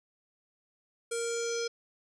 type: tone with low-pass filter sweep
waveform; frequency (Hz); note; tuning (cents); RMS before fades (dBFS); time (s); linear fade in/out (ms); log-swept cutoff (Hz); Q
square; 466.2; A#4; 0; -33; 1.11-1.68; 10; 8700 to 5400; 5.8
effects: none